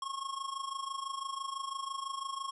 square tone with amplitude modulation, 1087 Hz, C#6, 34 cents flat, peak -34 dBFS, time 0.02-2.51 s, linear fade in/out 2 ms, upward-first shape sine, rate 26 Hz, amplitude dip 75%, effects resampled to 24000 Hz

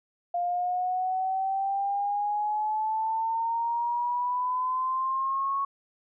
sine exponential sweep, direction up, 698.5 to 1108.7 Hz, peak -25 dBFS, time 0.34-5.65 s, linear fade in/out 5 ms, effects none

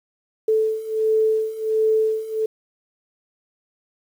sine beating tone pair, 437.2 / 438.6 Hz, A4 / A4, -11 / -6 cents, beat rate 1.4 Hz, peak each -22 / -19 dBFS, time 0.48-2.46 s, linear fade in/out 5 ms, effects 8-bit

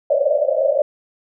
white band-pass noise, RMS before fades -17 dBFS, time 0.1-0.82 s, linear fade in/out 2 ms, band 540 to 620 Hz, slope 96 dB/octave, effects none

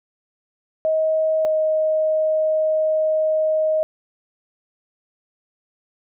sine tone pair in turn, 632 / 625.8 Hz, D#5 / D#5, +27 / +10 cents, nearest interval unison, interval 17 cents, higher first, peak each -16 dBFS, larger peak neither, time 0.85-1.45 / 1.45-3.83 s, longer second, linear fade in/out 0 ms, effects none

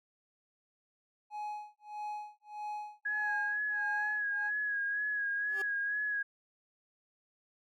triangle tone with tremolo, 840 Hz, G#5, 19 cents sharp, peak -34 dBFS, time 1.3-4.51 s, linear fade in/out 50 ms, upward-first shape sine, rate 1.6 Hz, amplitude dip 100%
sine tone with vibrato, 1661.2 Hz, G#6, in tune, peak -31 dBFS, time 3.05-6.23 s, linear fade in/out 10 ms, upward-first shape sine, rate 2.1 Hz, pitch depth 37 cents each way
20% pulse tone with exponential growth, 394 Hz, G4, 9 cents sharp, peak -34 dBFS, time 5.44-5.62 s, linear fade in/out 5 ms, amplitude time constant 38 ms
effects none

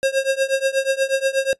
square tone with tremolo, 538 Hz, C5, 48 cents sharp, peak -14 dBFS, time 0.03-1.53 s, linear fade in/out 0 ms, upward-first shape triangle, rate 8.3 Hz, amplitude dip 95%, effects noise-tail reverb RT60 0.1 s tail -21 dB re dry + resampled to 24000 Hz

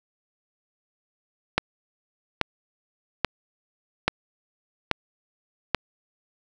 click train, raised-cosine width 0.3 ms, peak -3 dBFS, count 6, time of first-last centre 1.58-5.747 s, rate 1.2 Hz, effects none

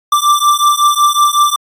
square beating tone pair, 1174.7 / 1180.1 Hz, D6 / D6, 0 / +8 cents, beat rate 5.4 Hz, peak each -12 dBFS, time 0.12-1.56 s, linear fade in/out 5 ms, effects AAC 64 kbps

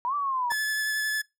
sine linear two-way sweep, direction up then down, 937 to 1174 to 937 Hz, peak -25 dBFS, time 0.05-0.52 s, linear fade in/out 0 ms, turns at 0.15 s
45% pulse tone with vibrato, 1725 Hz, A6, 35 cents flat, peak -25 dBFS, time 0.5-1.22 s, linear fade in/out 10 ms, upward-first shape sine, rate 11 Hz, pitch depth 11 cents each way
effects noise-tail reverb RT60 0.2 s tail -22 dB re dry

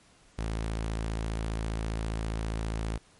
sawtooth tone, 54.9 Hz, A1, 3 cents flat, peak -26 dBFS, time 0.38-2.98 s, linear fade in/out 10 ms, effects pink hiss -60 dBFS RMS until 3.19 s + MP3 48 kbps

